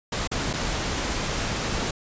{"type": "noise with dropouts", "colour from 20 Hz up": "pink", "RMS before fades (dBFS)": -27, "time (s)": [0.12, 1.91], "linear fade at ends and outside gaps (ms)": 5, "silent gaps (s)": [[0.275, 0.314], [0.531, 0.535]], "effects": ["resampled to 16000 Hz"]}